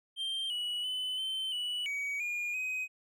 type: tone with pitch steps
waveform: triangle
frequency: 3161 / 2933 / 3017 / 3086 / 2951 / 2262 / 2427 / 2517 Hz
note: G7 / F#7 / F#7 / G7 / F#7 / C#7 / D#7 / D#7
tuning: +14 / -16 / +33 / -28 / -5 / +34 / -44 / +19 cents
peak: -31 dBFS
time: 0.16-2.88 s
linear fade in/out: 50 ms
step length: 340 ms
effects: none